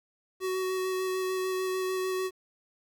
square tone with vibrato, 373.7 Hz, F#4, 17 cents sharp, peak -29 dBFS, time 0.4-2.31 s, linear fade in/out 50 ms, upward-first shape square, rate 6.7 Hz, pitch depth 9 cents each way, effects 10-bit

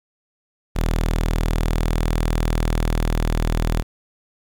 sawtooth tone, 40.19 Hz, E1, 43 cents flat, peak -14 dBFS, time 0.75-3.83 s, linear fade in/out 20 ms, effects 9-bit

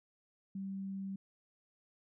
sine tone, 194.1 Hz, G3, 17 cents flat, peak -38 dBFS, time 0.55-1.16 s, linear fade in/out 5 ms, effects none

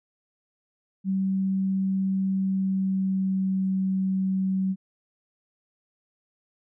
sine tone with pitch glide, 191.7 to 190.05 Hz, G3 to F#3, -38 to +47 cents, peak -22 dBFS, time 1.04-4.76 s, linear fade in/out 50 ms, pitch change -15 cents, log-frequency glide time 2.34-3.69 s, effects none

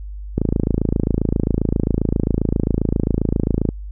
click train, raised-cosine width 3 ms, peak -4 dBFS, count 92, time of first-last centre 0.38-3.689 s, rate 27.5 Hz, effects added 50 Hz sine -28 dBFS peak until 3.91 s

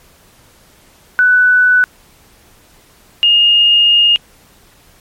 sine tone pair in turn, 1491 / 2842 Hz, F#6 / F7, +13 / +30 cents, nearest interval major seventh, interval 1117 cents, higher second, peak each -6 dBFS, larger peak neither, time 1.19-1.84 / 3.23-4.16 s, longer second, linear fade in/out 0 ms, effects pink hiss -47 dBFS RMS until 5 s + MP3 64 kbps

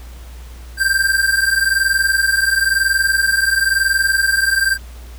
square tone pair together, 1568 / 1589 Hz, G6 / G6, 0 / +23 cents, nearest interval unison, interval 23 cents, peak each -17 dBFS, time 0.77-4.78 s, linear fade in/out 50 ms, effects added 60 Hz sine -32 dBFS peak until 5.18 s + pink hiss -44 dBFS RMS until 5.18 s

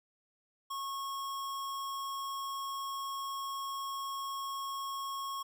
square tone, 1094 Hz, C#6, 23 cents flat, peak -37 dBFS, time 0.7-5.43 s, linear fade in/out 10 ms, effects none

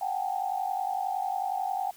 sine tone cluster, 711 / 748 / 799 / 879 Hz, F5 / F#5 / G5 / A5, +31 / +19 / +33 / -2 cents, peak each -39 / -31 / -31 / -39 dBFS, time 0.01-1.91 s, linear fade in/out 5 ms, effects white hiss -54 dBFS RMS until 1.96 s

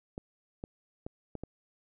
clicks, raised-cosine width 2 ms, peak -25 dBFS, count 5, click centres 0.179 / 0.639 / 1.065 / 1.353 / 1.436 s, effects none

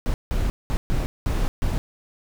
brown noise bursts at uneven times, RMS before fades -22 dBFS, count 6, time 0.06-0.14 / 0.31-0.5 / 0.7-0.77 / 0.9-1.06 / 1.26-1.48 / 1.62-1.78 s, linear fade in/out 0 ms, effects none

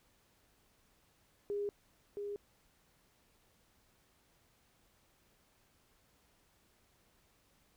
sine tone with echo, 407.9 Hz, G#4, 31 cents flat, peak -34 dBFS, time 1.5-1.69 s, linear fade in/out 0 ms, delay 670 ms, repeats 1, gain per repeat -4 dB, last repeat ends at 2.36 s, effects pink hiss -71 dBFS RMS until 7.76 s

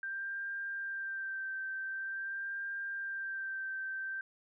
sine tone with vibrato, 1575 Hz, G6, 8 cents sharp, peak -36 dBFS, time 0.03-4.21 s, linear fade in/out 2 ms, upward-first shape sine, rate 0.46 Hz, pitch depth 21 cents each way, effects none

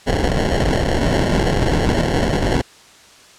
pink noise with sample-and-hold, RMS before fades -17 dBFS, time 0.06-2.62 s, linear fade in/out 20 ms, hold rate 1225 Hz, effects white hiss -45 dBFS RMS until 3.38 s + low-pass 7000 Hz 12 dB/octave

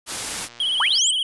white noise, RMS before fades -27 dBFS, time 0.06-0.49 s, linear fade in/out 50 ms
click train, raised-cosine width 0.2 ms, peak -25 dBFS, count 81, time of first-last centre 0.31-0.982 s, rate 119 Hz
triangle tone with vibrato, 3136 Hz, G7, in tune, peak -18 dBFS, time 0.6-1.23 s, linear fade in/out 2 ms, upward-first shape sine, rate 17 Hz, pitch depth 92 cents each way
sine linear sweep, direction up, 830.6 to 8400 Hz, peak -18 dBFS, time 0.8-1.11 s, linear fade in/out 2 ms
effects resampled to 24000 Hz

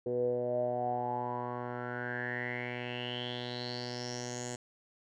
10% pulse tone with low-pass filter sweep, 122.5 Hz, B2, 14 cents flat, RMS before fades -36 dBFS, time 0.06-4.56 s, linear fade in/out 5 ms, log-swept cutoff 440 to 7400 Hz, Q 8.6, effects none

